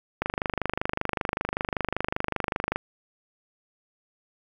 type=click train; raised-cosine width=0.5 ms; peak=-10 dBFS; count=65; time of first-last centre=0.22-2.76 s; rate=25.2 Hz; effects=8-bit